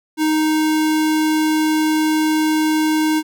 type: tone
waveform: square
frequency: 311.1 Hz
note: D#4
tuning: in tune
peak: -15 dBFS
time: 0.17-3.23 s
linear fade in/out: 50 ms
effects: none